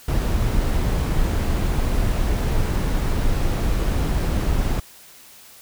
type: noise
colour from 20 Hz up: brown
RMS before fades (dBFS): -20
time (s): 0.08-4.8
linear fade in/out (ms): 5
effects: white hiss -46 dBFS RMS until 5.61 s